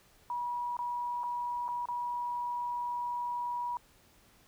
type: tone with dropouts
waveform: sine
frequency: 967 Hz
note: B5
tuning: 37 cents flat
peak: -32 dBFS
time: 0.3-3.77 s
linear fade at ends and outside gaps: 1 ms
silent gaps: 0.768-0.79 / 1.234-1.239 / 1.681-1.687 / 1.856-1.886 s
effects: pink hiss -63 dBFS RMS until 4.47 s